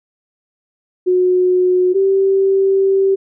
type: tone pair in turn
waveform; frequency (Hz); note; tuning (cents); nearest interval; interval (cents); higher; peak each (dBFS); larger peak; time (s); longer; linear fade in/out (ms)
sine; 364.6 / 388; F#4 / G4; -25 / -18; minor second; 107; second; -10; neither; 1.06-1.94 / 1.94-3.16; second; 20
effects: none